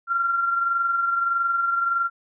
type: tone pair together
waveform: sine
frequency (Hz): 1375.3 / 1396.9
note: F6 / F6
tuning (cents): -27 / 0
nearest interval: unison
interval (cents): 27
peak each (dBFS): -20 / -31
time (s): 0.07-2.1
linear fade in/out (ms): 50
effects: none